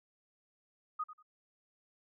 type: tone with echo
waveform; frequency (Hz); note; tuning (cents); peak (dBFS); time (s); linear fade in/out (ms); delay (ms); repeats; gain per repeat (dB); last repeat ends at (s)
sine; 1244.5; D#6; 0; -33; 0.99-1.04; 10; 94; 2; -13; 1.228
effects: none